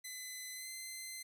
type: tone with pitch glide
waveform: 10% pulse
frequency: 2020 to 2062 Hz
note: B6 to C7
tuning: +39 to -26 cents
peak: -35 dBFS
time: 0.04-1.23 s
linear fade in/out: 10 ms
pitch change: +35 cents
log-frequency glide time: 0.53-0.69 s
effects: none